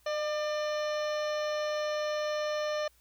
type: harmonic tone with a mistuned harmonic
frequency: 598 Hz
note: D5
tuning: 31 cents sharp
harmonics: 1 / 2 / 3 / 4 / 5 / 6 / 7 / 9 / 10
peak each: -30 / -39 / -41 / -47 / -46 / -50 / -47 / -50 / -51 dBFS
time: 0.06-2.88 s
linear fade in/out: 5 ms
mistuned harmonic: 1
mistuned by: +19 cents
effects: added 60 Hz sine -66 dBFS peak until 3 s + white hiss -66 dBFS RMS until 3 s